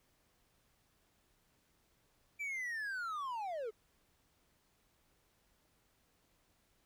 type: linear sweep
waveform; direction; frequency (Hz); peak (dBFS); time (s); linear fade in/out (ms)
triangle; down; 2349 to 410; -36; 2.39-3.71; 20
effects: pink hiss -74 dBFS RMS until 6.85 s